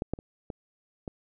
clicks, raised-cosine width 2 ms, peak -16 / -15 / -30 / -22 / -22 dBFS, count 5, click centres 0.021 / 0.136 / 0.189 / 0.502 / 1.078 s, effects none

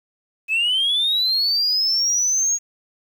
sine linear sweep, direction up, 2540 to 6645 Hz, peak -15 dBFS, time 0.48-2.59 s, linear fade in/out 50 ms, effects tanh soft clip ceiling -14 dBFS + 8-bit

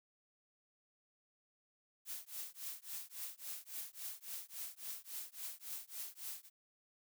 blue noise with tremolo, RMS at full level -43 dBFS, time 2.05-6.5 s, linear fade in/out 50 ms, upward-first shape triangle, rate 3.6 Hz, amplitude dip 100%, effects none

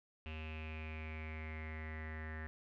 square tone with low-pass filter sweep, 78.5 Hz, D#2, 16 cents sharp, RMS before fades -45 dBFS, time 0.26-2.47 s, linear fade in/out 0 ms, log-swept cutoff 2700 to 1800 Hz, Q 9.3, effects none

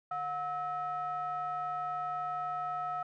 triangle ring-modulated tone, 288.1 Hz, D4, 33 cents flat, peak -28 dBFS, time 0.11-3.03 s, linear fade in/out 5 ms, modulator 1010 Hz, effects none

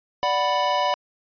square chord, B minor, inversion first, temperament equal, 587.3 / 740 / 987.8 Hz, D5 / F#5 / B5, 0 / 0 / 0 cents, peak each -26 / -26 / -23 dBFS, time 0.23-0.94 s, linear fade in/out 0 ms, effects resampled to 11025 Hz

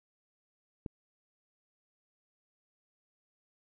click, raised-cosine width 3 ms, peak -25 dBFS, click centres 0.862 s, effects none

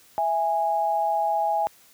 sine tone pair together, 661 / 826.1 Hz, E5 / G#5, +5 / -9 cents, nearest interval major third, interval 386 cents, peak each -26 / -22 dBFS, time 0.18-1.67 s, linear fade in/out 0 ms, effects white hiss -55 dBFS RMS until 1.93 s + high-pass 60 Hz 12 dB/octave

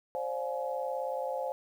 sine chord, D half-diminished seventh, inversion third, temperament just, 528.6 / 587.3 / 704.8 / 845.8 Hz, C5 / D5 / F5 / Ab5, +18 / 0 / +16 / +31 cents, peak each -34 / -39 / -39 / -38 dBFS, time 0.15-1.52 s, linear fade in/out 0 ms, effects 10-bit

